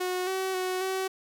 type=tone with pitch steps; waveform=sawtooth; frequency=365.2 / 379 / 369.7 / 379.3 Hz; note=F#4 / F#4 / F#4 / F#4; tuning=-23 / +42 / -1 / +43 cents; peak=-24 dBFS; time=0-1.08 s; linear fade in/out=10 ms; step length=270 ms; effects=none